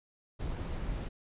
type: noise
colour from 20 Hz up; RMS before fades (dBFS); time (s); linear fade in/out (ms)
brown; -36; 0.39-1.09; 20
effects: resampled to 8000 Hz